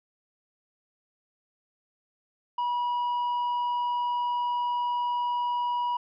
triangle tone with tanh clipping, 970 Hz, B5, 31 cents flat, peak -26 dBFS, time 2.58-5.97 s, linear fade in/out 5 ms, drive 8 dB, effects none

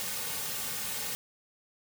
white noise with comb filter, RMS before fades -35 dBFS, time 0-1.15 s, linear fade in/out 0 ms, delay 3 ms, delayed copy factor -0.75, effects none

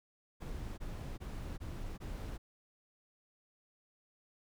brown noise bursts, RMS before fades -42 dBFS, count 5, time 0.4-2.38 s, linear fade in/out 20 ms, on 380 ms, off 20 ms, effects none

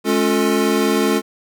square tone cluster, 211.3 / 276.4 / 356.8 / 441.7 Hz, G#3 / C#4 / F4 / A4, +30 / -5 / +37 / +7 cents, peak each -21 dBFS, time 0.04-1.22 s, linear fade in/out 50 ms, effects none

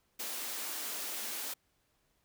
white high-pass noise, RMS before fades -39 dBFS, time 0.19-1.54 s, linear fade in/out 10 ms, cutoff 210 Hz, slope 96 dB/octave, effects pink hiss -75 dBFS RMS until 2.24 s

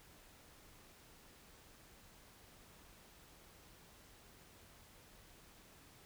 silence, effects pink hiss -62 dBFS RMS until 6.05 s

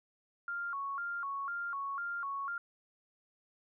sine tone with vibrato, 1244.5 Hz, D#6, in tune, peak -35 dBFS, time 0.48-2.58 s, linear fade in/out 2 ms, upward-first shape square, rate 2 Hz, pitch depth 200 cents each way, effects none

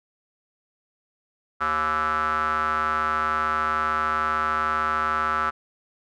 square tone with band-pass filter, 77.78 Hz, D#2, in tune, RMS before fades -24 dBFS, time 1.6-5.51 s, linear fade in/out 20 ms, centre 1300 Hz, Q 7.9, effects none

